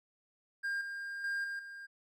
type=tone with level steps; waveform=triangle; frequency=1605 Hz; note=G6; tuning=40 cents sharp; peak=-31 / -37 / -31 / -35 / -43 dBFS; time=0.63-1.87 s; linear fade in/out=20 ms; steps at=0.81 / 1.24 / 1.44 / 1.59 s; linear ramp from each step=2 ms; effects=none